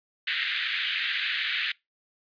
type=band-pass noise; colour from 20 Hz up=pink; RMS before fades=-29 dBFS; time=0.27-1.72 s; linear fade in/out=5 ms; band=1600 to 3900 Hz; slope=48 dB/octave; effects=noise-tail reverb RT60 0.2 s tail -24 dB re dry + resampled to 11025 Hz